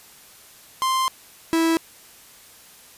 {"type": "tone pair in turn", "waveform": "45% pulse", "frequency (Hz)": [1046.5, 327.7], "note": ["C6", "E4"], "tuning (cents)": [0, -10], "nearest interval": "octave + minor sixth", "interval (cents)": 2010, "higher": "first", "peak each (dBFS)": [-19, -17], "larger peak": "second", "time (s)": [[0.82, 1.08], [1.53, 1.77]], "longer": "first", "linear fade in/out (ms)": 0, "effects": ["white hiss -48 dBFS RMS until 2.97 s", "resampled to 32000 Hz"]}